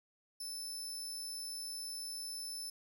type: tone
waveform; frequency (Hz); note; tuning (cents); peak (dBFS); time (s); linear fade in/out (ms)
25% pulse; 5274; E8; 0; -36; 0.4-2.7; 5
effects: 12-bit